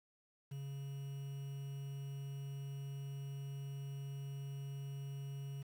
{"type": "tone with quantisation", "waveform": "triangle", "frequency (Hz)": 138.59, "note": "C#3", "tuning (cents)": 0, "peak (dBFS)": -40, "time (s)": [0.51, 5.63], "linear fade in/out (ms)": 10, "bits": 10, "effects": []}